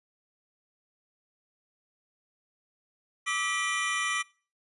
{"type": "tone cluster", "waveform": "square", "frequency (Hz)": [1170, 1290, 1957, 2388, 3046], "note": ["D6", "E6", "B6", "D7", "F#7"], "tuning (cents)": [-7, -38, -16, 28, 50], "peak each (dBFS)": [-35, -38, -32, -34, -38], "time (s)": [3.26, 4.23], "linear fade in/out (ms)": 20, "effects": ["noise-tail reverb RT60 0.4 s tail -23 dB re dry", "resampled to 24000 Hz"]}